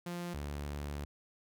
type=tone pair in turn; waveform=sawtooth; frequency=174.61 / 72.51 Hz; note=F3 / D2; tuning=0 / -22 cents; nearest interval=octave + minor third; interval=1522 cents; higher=first; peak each=-34 / -34 dBFS; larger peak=neither; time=0.06-0.34 / 0.34-1.05 s; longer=second; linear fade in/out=5 ms; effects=none